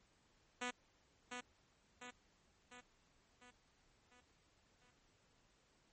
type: tone with echo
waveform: 5% pulse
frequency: 246.9 Hz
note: B3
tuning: in tune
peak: -29 dBFS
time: 0.61-0.71 s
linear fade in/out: 10 ms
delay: 700 ms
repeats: 6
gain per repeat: -5 dB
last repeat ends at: 4.91 s
effects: pink hiss -74 dBFS RMS until 5.92 s + MP3 32 kbps